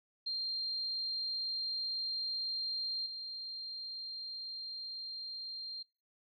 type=tone with level steps; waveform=sine; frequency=4186 Hz; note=C8; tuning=in tune; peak=-34 / -40 dBFS; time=0.26-5.83 s; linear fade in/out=10 ms; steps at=3.06 s; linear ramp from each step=2 ms; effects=noise-tail reverb RT60 0.3 s tail -25 dB re dry